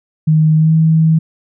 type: tone with pitch glide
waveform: sine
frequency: 156.3 to 160.14 Hz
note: D#3 to E3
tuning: +8 to -50 cents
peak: -7 dBFS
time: 0.27-1.19 s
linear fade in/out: 10 ms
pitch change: +42 cents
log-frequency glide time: 0.56-0.73 s
effects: none